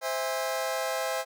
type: chord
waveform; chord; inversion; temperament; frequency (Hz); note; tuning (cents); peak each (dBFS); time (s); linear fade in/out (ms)
sawtooth; C augmented; none; just; 523.3 / 654.1 / 817.6; C5 / E5 / G#5; 0 / -14 / -27; -28 / -28 / -31; 0.01-1.25; 50
effects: none